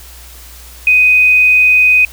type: tone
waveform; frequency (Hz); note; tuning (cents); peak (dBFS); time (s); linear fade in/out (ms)
sine; 2500; D#7; +8; -5; 0.87-2.05; 2
effects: added 60 Hz sine -35 dBFS peak until 2.12 s + white hiss -37 dBFS RMS until 2.12 s